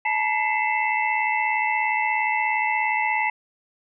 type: tone cluster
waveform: sine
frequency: 863 / 940 / 2029 / 2143 / 2655 Hz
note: A5 / A#5 / B6 / C7 / E7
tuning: -34 / +14 / +46 / +41 / +12 cents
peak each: -24 / -30 / -25 / -29 / -29 dBFS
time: 0.05-3.3 s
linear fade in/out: 5 ms
effects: none